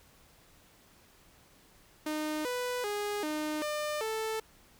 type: tone with pitch steps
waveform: sawtooth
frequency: 306.5 / 495 / 412.9 / 305.2 / 600 / 440.6 Hz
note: D#4 / B4 / G#4 / D#4 / D5 / A4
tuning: -26 / +4 / -10 / -33 / +37 / +2 cents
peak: -28 dBFS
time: 2.06-4.4 s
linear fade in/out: 5 ms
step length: 390 ms
effects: pink hiss -61 dBFS RMS until 4.79 s